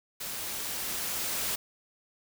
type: noise with level ramp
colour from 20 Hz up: white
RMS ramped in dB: -37 to -31 dBFS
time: 0.2-1.56 s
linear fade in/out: 10 ms
effects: none